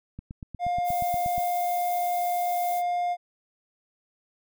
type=click train; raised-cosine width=5 ms; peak=-25 dBFS; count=11; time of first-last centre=0.19-1.38 s; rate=8.4 Hz
type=tone; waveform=triangle; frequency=707 Hz; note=F5; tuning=21 cents sharp; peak=-22 dBFS; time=0.59-3.17 s; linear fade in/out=50 ms
type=noise; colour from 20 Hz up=violet; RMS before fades=-38 dBFS; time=0.84-2.83 s; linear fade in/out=50 ms
effects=none